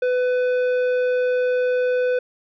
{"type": "tone with tanh clipping", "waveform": "sine", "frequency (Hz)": 500, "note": "B4", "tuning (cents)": 21, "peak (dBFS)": -19, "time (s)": [0.02, 2.19], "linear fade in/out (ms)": 5, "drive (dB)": 10, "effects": []}